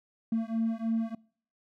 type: beating tone pair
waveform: triangle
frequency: 224.5 / 227.7 Hz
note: A3 / A#3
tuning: +35 / -40 cents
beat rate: 3.2 Hz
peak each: -27 / -27 dBFS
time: 0.32-1.15 s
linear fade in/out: 5 ms
effects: noise-tail reverb RT60 0.5 s tail -24 dB re dry + tanh soft clip ceiling -21 dBFS